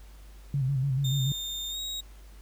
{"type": "tone with vibrato", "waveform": "sine", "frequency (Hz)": 135.1, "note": "C#3", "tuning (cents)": -44, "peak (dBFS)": -24, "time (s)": [0.54, 1.32], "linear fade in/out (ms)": 2, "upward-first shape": "square", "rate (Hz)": 6.9, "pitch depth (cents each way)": 67}
{"type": "tone with pitch glide", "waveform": "35% pulse", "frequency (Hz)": [3634, 3793], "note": ["A#7", "A#7"], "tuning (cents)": [-45, 29], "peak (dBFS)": -31, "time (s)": [1.04, 2.01], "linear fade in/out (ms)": 10, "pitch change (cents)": 74, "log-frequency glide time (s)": [1.7, 1.79]}
{"effects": ["added 50 Hz sine -46 dBFS peak until 2.41 s", "pink hiss -58 dBFS RMS until 2.41 s"]}